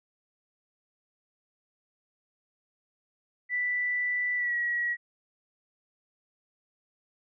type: tone with pitch glide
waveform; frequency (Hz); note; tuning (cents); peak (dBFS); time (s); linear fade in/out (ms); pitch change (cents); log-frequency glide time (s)
sine; 1975.5 to 1915.9; B6 to A#6; 0 to +47; -26; 3.49-4.97; 50; -53; 4.36-4.55
effects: none